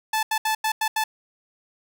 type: tone bursts at uneven times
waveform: sawtooth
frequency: 873 Hz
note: A5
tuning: 14 cents flat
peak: -17 dBFS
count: 6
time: 0.13-0.23 / 0.31-0.38 / 0.45-0.55 / 0.64-0.72 / 0.81-0.88 / 0.96-1.04 s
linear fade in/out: 5 ms
effects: none